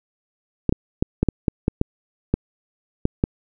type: clicks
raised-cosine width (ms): 3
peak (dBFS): -4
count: 11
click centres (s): 0.693 / 0.725 / 1.025 / 1.23 / 1.287 / 1.482 / 1.681 / 1.814 / 2.34 / 3.054 / 3.239
effects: none